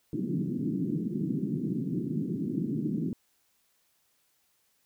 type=band-pass noise; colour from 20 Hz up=pink; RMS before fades=-31 dBFS; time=0.13-3.13 s; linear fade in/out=2 ms; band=140 to 340 Hz; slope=48 dB/octave; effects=white hiss -71 dBFS RMS until 4.85 s